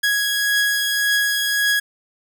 sawtooth beating tone pair, 1661.2 / 1663 Hz, G#6 / G#6, 0 / +2 cents, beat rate 1.8 Hz, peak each -14 / -23 dBFS, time 0.03-1.8 s, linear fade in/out 10 ms, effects none

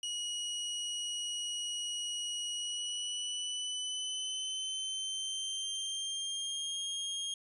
sawtooth tone with pitch glide, 2905 to 3242 Hz, F#7 to G#7, -32 to -42 cents, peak -32 dBFS, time 0.03-7.34 s, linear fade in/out 2 ms, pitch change +190 cents, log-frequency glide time 2.55-6.81 s, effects resampled to 24000 Hz

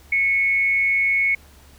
sine tone with frequency modulation, 2200 Hz, C#7, 14 cents flat, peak -16 dBFS, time 0.12-1.35 s, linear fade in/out 5 ms, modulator 187 Hz, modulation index 0.28, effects added 71 Hz sine -48 dBFS peak until 1.78 s + pink hiss -51 dBFS RMS until 1.78 s

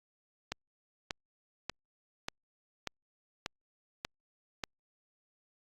click train, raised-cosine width 0.2 ms, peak -17 dBFS, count 8, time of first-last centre 0.52-4.638 s, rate 1.7 Hz, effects Opus 48 kbps

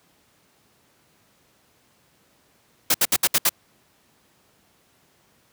white noise bursts, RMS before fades -18 dBFS, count 6, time 2.9-3.493 s, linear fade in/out 5 ms, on 43 ms, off 67 ms, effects pink hiss -61 dBFS RMS until 5.52 s + high-pass 100 Hz 12 dB/octave

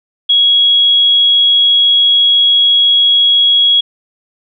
sine tone, 3322 Hz, G#7, in tune, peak -6 dBFS, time 0.29-3.81 s, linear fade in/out 10 ms, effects none

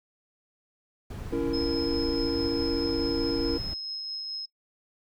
brown noise, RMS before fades -36 dBFS, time 1.1-3.74 s, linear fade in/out 5 ms
triangle chord, A# diminished, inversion first, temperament just, 279.7 / 335.6 / 466.2 Hz, C#4 / E4 / A#4, +16 / +31 / 0 cents, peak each -28 dBFS, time 1.32-3.58 s, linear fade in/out 10 ms
sine tone with tremolo, 5150 Hz, E8, 41 cents flat, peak -31 dBFS, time 1.53-4.46 s, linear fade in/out 10 ms, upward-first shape triangle, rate 4.7 Hz, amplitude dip 25%
effects noise-tail reverb RT60 0.1 s tail -23 dB re dry

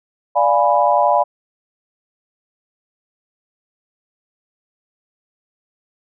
sine chord, D diminished seventh, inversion none, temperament equal, 587.3 / 698.5 / 830.6 / 987.8 Hz, D5 / F5 / Ab5 / Cb6, 0 / 0 / 0 / 0 cents, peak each -17 dBFS, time 0.35-1.24 s, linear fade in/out 20 ms, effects none

